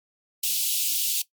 white high-pass noise, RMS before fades -25 dBFS, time 0.43-1.22 s, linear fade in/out 5 ms, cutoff 2700 Hz, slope 48 dB/octave, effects noise-tail reverb RT60 0.1 s tail -17 dB re dry + MP3 96 kbps

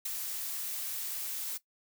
blue noise with ADSR envelope, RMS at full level -33 dBFS, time 0.05-1.58 s, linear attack 8 ms, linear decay 12 ms, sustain -4 dB, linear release 15 ms, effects noise-tail reverb RT60 0.1 s tail -17 dB re dry

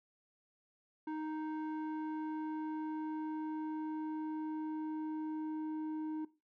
square tone with low-pass filter sweep, 311.1 Hz, D#4, in tune, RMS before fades -40 dBFS, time 1.07-6.25 s, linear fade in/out 5 ms, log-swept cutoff 1200 to 660 Hz, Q 1.3, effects noise-tail reverb RT60 0.3 s tail -19 dB re dry

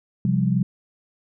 sine chord, C suspended fourth, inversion none, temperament just, 130.81 / 174.42 / 196.22 Hz, C3 / F3 / G3, 0 / -2 / +2 cents, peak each -22 dBFS, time 0.25-0.63 s, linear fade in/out 2 ms, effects none

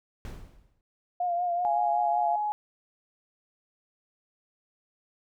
brown noise with exponential decay, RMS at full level -33 dBFS, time 0.25-0.81 s, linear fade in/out 1 ms, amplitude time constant 120 ms
sine tone with vibrato, 703 Hz, F5, 11 cents sharp, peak -25 dBFS, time 1.2-2.36 s, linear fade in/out 5 ms, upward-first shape triangle, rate 5.3 Hz, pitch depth 47 cents each way
sine tone with pitch glide, 830.6 to 840.3 Hz, G#5 to G#5, 0 to +20 cents, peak -26 dBFS, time 1.65-2.52 s, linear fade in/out 0 ms, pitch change +20 cents, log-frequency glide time 1.89-2.29 s
effects none

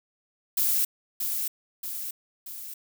violet noise with echo, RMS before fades -24 dBFS, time 0.57-0.85 s, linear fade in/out 5 ms, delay 630 ms, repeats 3, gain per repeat -5 dB, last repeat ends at 2.74 s, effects none

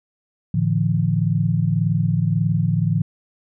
sine chord, A suspended fourth, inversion none, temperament equal with one note detuned, 110 / 146.83 / 168.67 Hz, A2 / D3 / E3, 0 / 0 / +40 cents, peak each -21 / -21 / -20 dBFS, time 0.54-3.02 s, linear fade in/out 5 ms, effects none

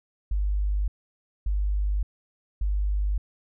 sine tone bursts, 50.1 Hz, G1, 38 cents sharp, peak -22 dBFS, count 3, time 0.31-3.18 s, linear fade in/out 5 ms, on 570 ms, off 580 ms, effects none

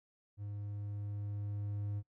triangle tone with level ramp, 102.5 Hz, G#2, 22 cents flat, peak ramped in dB -38 to -33 dBFS, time 0.37-2.03 s, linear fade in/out 50 ms, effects noise-tail reverb RT60 0.1 s tail -23 dB re dry

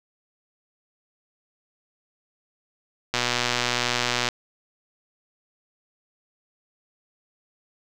click train, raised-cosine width 0.2 ms, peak -5 dBFS, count 141, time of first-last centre 3.14-4.288 s, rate 122 Hz, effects none

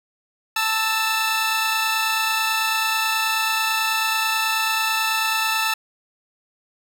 15% pulse tone pair together, 886.4 / 1315 Hz, A5 / E6, +13 / -5 cents, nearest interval perfect fifth, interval 682 cents, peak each -16 dBFS, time 0.56-5.74 s, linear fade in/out 5 ms, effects none

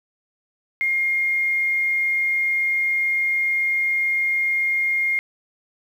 sine tone, 2129 Hz, C7, 30 cents sharp, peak -18 dBFS, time 0.81-5.19 s, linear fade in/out 0 ms, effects 8-bit

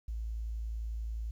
sine tone, 55.6 Hz, A1, 19 cents sharp, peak -34 dBFS, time 0.08-1.31 s, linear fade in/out 5 ms, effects 11-bit

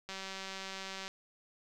click train, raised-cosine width 0.2 ms, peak -25 dBFS, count 191, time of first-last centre 0.09-1.08 s, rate 192 Hz, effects none

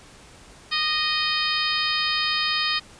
harmonic tone with a mistuned harmonic, 621 Hz, D#5, 3 cents flat, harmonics 2 / 3 / 4 / 5 / 6 / 7 / 8, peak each -29 / -29 / -29 / -29 / -29 / -29 / -29 dBFS, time 0.71-2.8 s, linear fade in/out 20 ms, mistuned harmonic 2, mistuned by -21 cents, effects pink hiss -48 dBFS RMS until 2.99 s + resampled to 22050 Hz

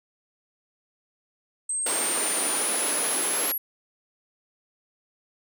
sine exponential sweep, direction up, 8240 to 11480 Hz, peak -25 dBFS, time 1.69-3.58 s, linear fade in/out 5 ms
pink high-pass noise, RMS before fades -30 dBFS, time 1.86-3.52 s, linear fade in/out 5 ms, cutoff 290 Hz, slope 24 dB/octave
effects none

